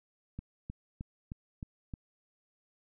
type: click train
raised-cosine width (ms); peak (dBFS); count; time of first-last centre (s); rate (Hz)
5; -27; 6; 0.39-1.938; 3.23
effects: none